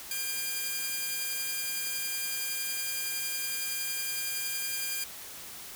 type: tone pair together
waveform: 5% pulse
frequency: 1603.6 / 2400 Hz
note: G6 / D7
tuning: +39 / +37 cents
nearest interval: perfect fifth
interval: 698 cents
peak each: -26 / -23 dBFS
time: 0.11-5.04 s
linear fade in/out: 2 ms
effects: white hiss -44 dBFS RMS until 5.75 s